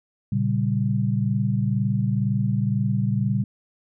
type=chord; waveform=sine; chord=G diminished; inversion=first; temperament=equal; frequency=116.54 / 138.59 / 196 Hz; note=Bb2 / Db3 / G3; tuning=0 / 0 / 0 cents; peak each=-23 / -25 / -24 dBFS; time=0.32-3.44 s; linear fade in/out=5 ms; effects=none